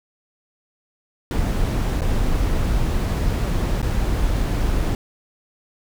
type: noise with dropouts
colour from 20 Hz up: brown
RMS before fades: -20 dBFS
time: 1.31-4.95 s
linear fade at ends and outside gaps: 1 ms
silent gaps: 2.009-2.018 / 3.818-3.827 s
effects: none